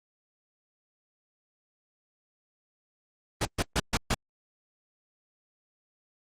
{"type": "noise bursts", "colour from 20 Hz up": "pink", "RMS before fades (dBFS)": -25, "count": 5, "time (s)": [3.41, 4.145], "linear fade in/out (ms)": 5, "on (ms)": 43, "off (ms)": 130, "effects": ["low-pass 8000 Hz 12 dB/octave", "Opus 24 kbps"]}